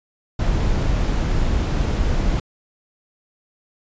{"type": "noise", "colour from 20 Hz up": "brown", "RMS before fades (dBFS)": -19, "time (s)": [0.39, 2.4], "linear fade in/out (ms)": 5, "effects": ["resampled to 16000 Hz"]}